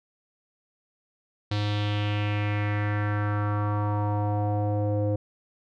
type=tone with low-pass filter sweep; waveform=square; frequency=103.9 Hz; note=G#2; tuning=1 cent sharp; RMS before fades=-26 dBFS; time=1.51-5.16 s; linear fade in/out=5 ms; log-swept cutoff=4100 to 500 Hz; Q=3.2; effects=none